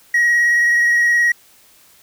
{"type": "tone with vibrato", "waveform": "triangle", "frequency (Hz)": 1900, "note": "A#6", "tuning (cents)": 33, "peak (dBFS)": -9, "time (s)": [0.14, 1.32], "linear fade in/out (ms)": 5, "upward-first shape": "sine", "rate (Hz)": 19, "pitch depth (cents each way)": 17, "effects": ["tanh soft clip ceiling -5 dBFS", "white hiss -50 dBFS RMS until 2.02 s"]}